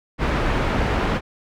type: low-pass noise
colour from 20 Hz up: pink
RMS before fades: -21 dBFS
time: 0.18-1.21 s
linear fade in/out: 50 ms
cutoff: 2100 Hz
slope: 12 dB/octave
effects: none